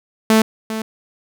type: tone with echo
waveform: sawtooth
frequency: 220 Hz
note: A3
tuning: in tune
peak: -6 dBFS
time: 0.3-0.42 s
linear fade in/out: 2 ms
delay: 400 ms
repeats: 1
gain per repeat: -12 dB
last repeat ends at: 0.82 s
effects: none